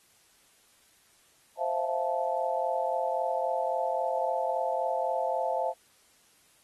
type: chord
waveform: sine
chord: F major seventh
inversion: second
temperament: just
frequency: 523.8 / 654.8 / 698.5 / 873.1 Hz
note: C5 / E5 / F5 / A5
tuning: +2 / -12 / 0 / -14 cents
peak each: -32 dBFS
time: 1.57-5.74 s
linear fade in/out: 50 ms
effects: white hiss -63 dBFS RMS until 6.63 s + AAC 32 kbps